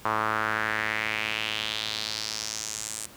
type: tone with band-pass filter sweep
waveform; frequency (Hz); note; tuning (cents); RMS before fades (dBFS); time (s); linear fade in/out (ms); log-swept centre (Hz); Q
sawtooth; 108.7; A2; -21; -30; 0.05-3.06; 5; 1100 to 8500; 3
effects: pink hiss -49 dBFS RMS until 3.16 s + high-pass 60 Hz 12 dB/octave